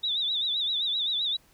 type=tone with vibrato; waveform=sine; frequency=3679 Hz; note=A#7; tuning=24 cents flat; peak=-25 dBFS; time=0.03-1.37 s; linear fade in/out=10 ms; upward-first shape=sine; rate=7.7 Hz; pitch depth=110 cents each way; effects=pink hiss -61 dBFS RMS until 1.53 s